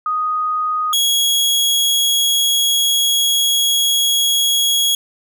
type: tone pair in turn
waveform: sine / sawtooth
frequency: 1244.5 / 3322 Hz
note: D#6 / G#7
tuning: 0 / 0 cents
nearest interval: octave + perfect fourth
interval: 1700 cents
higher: second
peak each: -16 / -10 dBFS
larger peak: second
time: 0.06-0.93 / 0.93-4.95 s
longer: second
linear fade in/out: 2 ms
effects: none